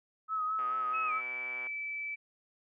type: tone with vibrato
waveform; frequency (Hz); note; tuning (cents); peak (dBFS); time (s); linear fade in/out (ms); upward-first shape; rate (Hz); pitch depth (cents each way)
sine; 1275; D#6; +42; -30; 0.28-1.22; 50; sine; 4.6; 35
type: click train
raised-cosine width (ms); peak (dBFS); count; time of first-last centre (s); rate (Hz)
0.5; -32; 137; 0.59-1.669; 126
type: tone with pitch glide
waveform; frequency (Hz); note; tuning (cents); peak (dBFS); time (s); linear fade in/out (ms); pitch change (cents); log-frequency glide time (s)
sine; 2564 to 2311; E7 to D7; -49 to -28; -35; 0.93-2.16; 20; -179; 1.07-1.12
effects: high-pass 400 Hz 12 dB/octave